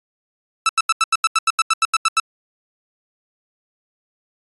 sawtooth tone bursts, 1317 Hz, E6, 2 cents flat, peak -9 dBFS, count 14, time 0.66-2.199 s, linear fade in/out 2 ms, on 31 ms, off 85 ms, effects AAC 32 kbps

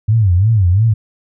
sine tone with vibrato, 100 Hz, G2, 35 cents sharp, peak -8 dBFS, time 0.08-0.94 s, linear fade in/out 10 ms, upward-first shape sine, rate 2.9 Hz, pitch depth 240 cents each way, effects none

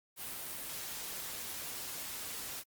white noise, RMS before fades -42 dBFS, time 0.16-2.64 s, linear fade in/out 50 ms, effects Opus 32 kbps

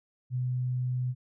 sine tone, 125.9 Hz, B2, 34 cents sharp, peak -27 dBFS, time 0.3-1.15 s, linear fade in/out 50 ms, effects none

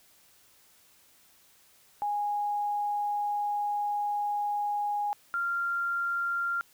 sine tone pair in turn, 825 / 1387.5 Hz, G#5 / F6, -12 / -12 cents, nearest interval major sixth, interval 900 cents, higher second, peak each -27 dBFS, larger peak neither, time 2.02-5.13 / 5.34-6.61 s, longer first, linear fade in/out 0 ms, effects white hiss -61 dBFS RMS until 6.73 s

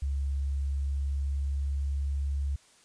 sine tone with pitch glide, 69.3 to 69.98 Hz, C#2 to C#2, 0 to +17 cents, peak -27 dBFS, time 0.02-2.56 s, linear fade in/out 5 ms, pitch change +17 cents, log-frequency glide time 0.4-2.22 s, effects white hiss -60 dBFS RMS until 2.84 s + resampled to 22050 Hz

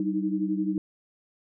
sine tone cluster, 191.9 / 306.3 / 317.8 Hz, G3 / D#4 / D#4, -37 / -27 / +37 cents, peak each -29 / -28 / -30 dBFS, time 0-0.78 s, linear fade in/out 2 ms, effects none

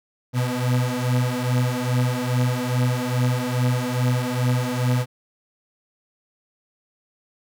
35% pulse beating tone pair, 123.47 / 125.87 Hz, B2 / B2, 0 / +33 cents, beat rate 2.4 Hz, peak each -21 dBFS, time 0.33-5.06 s, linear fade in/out 50 ms, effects none

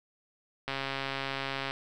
click train, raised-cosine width 0.3 ms, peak -17 dBFS, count 141, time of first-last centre 0.68-1.709 s, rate 136 Hz, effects none

